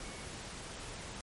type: tone in noise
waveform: sine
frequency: 2217 Hz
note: C#7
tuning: in tune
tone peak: -55 dBFS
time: 0.04-0.25 s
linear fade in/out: 2 ms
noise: pink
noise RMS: -45 dBFS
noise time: 0-1.21 s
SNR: -13 dB
effects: MP3 48 kbps